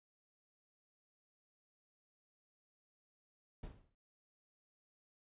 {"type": "noise with exponential decay", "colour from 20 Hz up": "brown", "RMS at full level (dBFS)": -44, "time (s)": [3.63, 3.95], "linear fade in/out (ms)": 5, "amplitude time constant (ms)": 68, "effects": ["resampled to 8000 Hz"]}